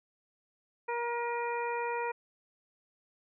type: harmonic tone with a mistuned harmonic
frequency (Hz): 474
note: A#4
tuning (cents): +29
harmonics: 1 / 2 / 3 / 4 / 5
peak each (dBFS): -35 / -34 / -43 / -43 / -42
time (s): 0.88-2.12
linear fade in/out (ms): 10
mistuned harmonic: 5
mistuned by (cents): +28
effects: none